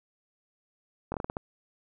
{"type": "slowing click train", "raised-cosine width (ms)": 1, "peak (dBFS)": -18, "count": 7, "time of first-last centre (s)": [1.12, 1.369], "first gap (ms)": 21, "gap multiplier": 1.27, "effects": []}